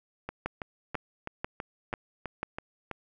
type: two click trains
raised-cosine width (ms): 0.5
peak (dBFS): -20 / -16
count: 9 / 5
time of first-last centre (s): 0.29-2.913 / 0.46-2.43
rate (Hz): 3.05 / 2.03
effects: none